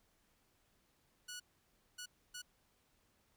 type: tone bursts at uneven times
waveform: 10% pulse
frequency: 1467 Hz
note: F#6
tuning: 15 cents flat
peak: -37 dBFS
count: 3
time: 1.28-1.4 / 1.98-2.06 / 2.34-2.42 s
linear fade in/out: 10 ms
effects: pink hiss -75 dBFS RMS until 3.36 s